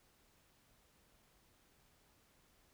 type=silence; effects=pink hiss -71 dBFS RMS until 2.73 s